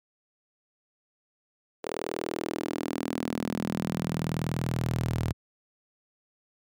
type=tone with high-pass filter sweep; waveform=sawtooth; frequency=40.4 Hz; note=E1; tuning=34 cents flat; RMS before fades=-31 dBFS; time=1.83-5.33 s; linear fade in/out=20 ms; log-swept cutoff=440 to 100 Hz; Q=2.9; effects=none